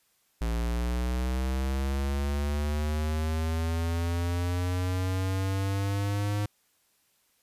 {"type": "linear sweep", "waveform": "square", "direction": "up", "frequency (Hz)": [56.3, 103.83], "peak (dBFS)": -27, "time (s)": [0.41, 6.46], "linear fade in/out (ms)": 5, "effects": ["white hiss -69 dBFS RMS until 7.42 s", "resampled to 32000 Hz"]}